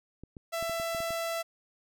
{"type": "clicks", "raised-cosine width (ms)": 3, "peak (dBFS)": -31, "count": 8, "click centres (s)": [0.236, 0.368, 0.626, 0.696, 0.799, 0.948, 1.004, 1.106]}
{"type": "tone", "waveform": "sawtooth", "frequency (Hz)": 666, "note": "E5", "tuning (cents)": 18, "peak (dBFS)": -27, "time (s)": [0.52, 1.43], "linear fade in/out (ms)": 20}
{"effects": []}